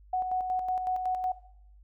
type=tone with tremolo; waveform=sine; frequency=740 Hz; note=F#5; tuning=in tune; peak=-25 dBFS; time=0.13-1.32 s; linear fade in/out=5 ms; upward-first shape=square; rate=5.4 Hz; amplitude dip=45%; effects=noise-tail reverb RT60 0.7 s tail -17 dB re dry + added 50 Hz sine -52 dBFS peak until 1.83 s